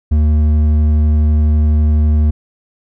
sine tone with hard clipping, 76 Hz, D#2, 40 cents flat, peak -10 dBFS, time 0.11-2.31 s, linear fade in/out 10 ms, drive 6 dB, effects none

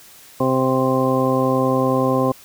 harmonic tone, 130.81 Hz, C3, in tune, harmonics 1 / 2 / 3 / 4 / 5 / 6 / 8, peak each -24 / -20 / -24 / -20 / -30 / -27 / -23 dBFS, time 0.4-2.32 s, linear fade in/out 5 ms, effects white hiss -45 dBFS RMS until 2.44 s

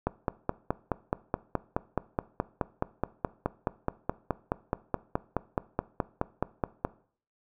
click train, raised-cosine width 1 ms, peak -12 dBFS, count 33, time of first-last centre 0.07-6.85 s, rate 4.72 Hz, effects noise-tail reverb RT60 0.5 s tail -19 dB re dry

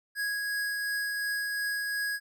square tone with tremolo, 1657 Hz, G#6, 4 cents flat, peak -29 dBFS, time 0.15-2.2 s, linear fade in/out 50 ms, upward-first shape triangle, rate 2.8 Hz, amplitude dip 25%, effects none

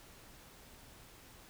silence, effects pink hiss -57 dBFS RMS until 1.49 s

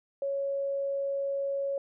sine tone, 554.4 Hz, C#5, in tune, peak -28 dBFS, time 0.22-1.78 s, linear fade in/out 2 ms, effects none

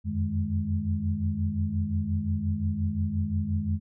sine tone cluster, 86.5 / 92.2 / 155.1 / 209 Hz, F2 / F#2 / D#3 / G#3, -16 / -6 / -5 / +11 cents, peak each -30 / -29 / -37 / -30 dBFS, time 0.04-3.8 s, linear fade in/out 50 ms, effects none

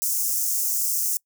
white high-pass noise, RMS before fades -24 dBFS, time 0.02-1.17 s, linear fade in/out 0 ms, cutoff 5600 Hz, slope 48 dB/octave, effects noise-tail reverb RT60 0.1 s tail -26 dB re dry

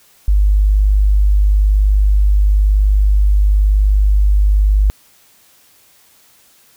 sine tone, 50.5 Hz, G#1, 48 cents flat, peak -8 dBFS, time 0.28-4.9 s, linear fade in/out 0 ms, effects white hiss -50 dBFS RMS until 6.76 s

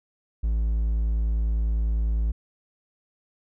triangle tone, 55 Hz, A1, in tune, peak -19 dBFS, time 0.43-2.32 s, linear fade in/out 10 ms, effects none

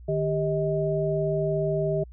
sine tone cluster, 153.3 / 395.7 / 630 Hz, D#3 / G4 / D#5, -25 / +16 / +21 cents, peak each -27 dBFS, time 0.08-2.04 s, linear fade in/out 10 ms, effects added 60 Hz sine -42 dBFS peak until 2.12 s

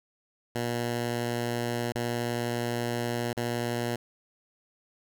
10% pulse tone with dropouts, 119.2 Hz, A#2, 39 cents sharp, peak -20 dBFS, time 0.55-3.96 s, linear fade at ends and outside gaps 5 ms, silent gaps 1.922-1.952 / 3.331-3.369 s, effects none

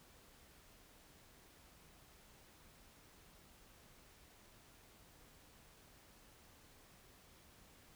silence, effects pink hiss -64 dBFS RMS until 7.95 s

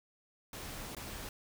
pink noise with dropouts, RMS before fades -44 dBFS, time 0.53-1.29 s, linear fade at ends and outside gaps 2 ms, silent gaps 0.95-0.967 s, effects none

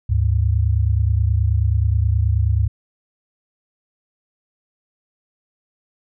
sine tone pair together, 73.9 / 103.3 Hz, D2 / G#2, +11 / -9 cents, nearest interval tritone, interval 580 cents, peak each -17 dBFS, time 0.09-2.68 s, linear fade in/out 10 ms, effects none

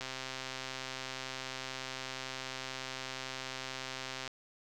click train, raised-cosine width 0.2 ms, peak -22 dBFS, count 560, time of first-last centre 0.01-4.277 s, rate 131 Hz, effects none

